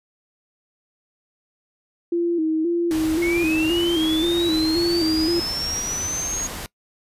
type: tone with vibrato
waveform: sine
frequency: 329.6 Hz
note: E4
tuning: in tune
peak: -18 dBFS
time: 2.12-5.4 s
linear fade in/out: 5 ms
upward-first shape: square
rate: 1.9 Hz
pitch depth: 69 cents each way
type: noise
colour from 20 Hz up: pink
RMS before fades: -32 dBFS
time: 2.91-6.66 s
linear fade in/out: 0 ms
type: linear sweep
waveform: sine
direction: up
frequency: 2158 to 6645 Hz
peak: -24 dBFS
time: 3.22-6.47 s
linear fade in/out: 5 ms
effects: noise-tail reverb RT60 0.1 s tail -22 dB re dry + resampled to 32000 Hz